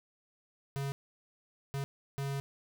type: tone bursts at uneven times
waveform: square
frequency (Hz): 138.59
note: C#3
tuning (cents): 0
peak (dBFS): -34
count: 3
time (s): 0.76-0.92 / 1.74-1.84 / 2.18-2.4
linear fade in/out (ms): 0
effects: none